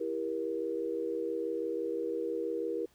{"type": "chord", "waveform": "sine", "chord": "E diminished", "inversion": "none", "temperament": "just", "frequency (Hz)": [329.6, 395.6, 474.7], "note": ["E4", "G4", "Bb4"], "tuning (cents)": [0, 16, 31], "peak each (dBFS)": [-37, -37, -34], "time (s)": [0, 2.86], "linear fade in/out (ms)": 10, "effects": ["pink hiss -67 dBFS RMS until 2.94 s"]}